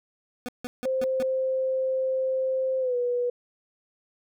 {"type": "tone bursts", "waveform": "25% pulse", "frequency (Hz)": 246.9, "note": "B3", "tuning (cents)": 0, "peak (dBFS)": -27, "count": 5, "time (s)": [0.46, 1.225], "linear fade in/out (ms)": 0, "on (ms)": 25, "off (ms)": 160}
{"type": "tone with pitch glide", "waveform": "sine", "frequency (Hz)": [523.3, 488.3], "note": ["C5", "B4"], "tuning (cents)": [0, -20], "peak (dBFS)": -23, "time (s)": [0.85, 3.3], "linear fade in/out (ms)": 5, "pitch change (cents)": -120, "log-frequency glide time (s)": [2.8, 2.96]}
{"effects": []}